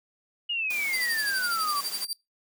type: exponential sweep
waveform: sine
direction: down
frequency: 2900 to 1120 Hz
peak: -26 dBFS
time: 0.49-1.81 s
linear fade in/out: 10 ms
type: high-pass noise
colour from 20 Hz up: white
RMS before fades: -38 dBFS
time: 0.7-2.05 s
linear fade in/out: 5 ms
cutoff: 160 Hz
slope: 96 dB/octave
type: tone with tremolo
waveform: sawtooth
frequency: 4699 Hz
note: D8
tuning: in tune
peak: -24 dBFS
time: 0.93-2.13 s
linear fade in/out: 0 ms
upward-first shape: triangle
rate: 12 Hz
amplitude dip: 100%
effects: noise-tail reverb RT60 0.2 s tail -23 dB re dry